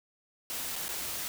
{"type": "noise with dropouts", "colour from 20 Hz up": "white", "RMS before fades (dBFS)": -36, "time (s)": [0.5, 1.28], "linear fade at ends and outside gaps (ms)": 0, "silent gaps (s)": [[0.757, 0.762], [0.882, 0.89]], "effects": []}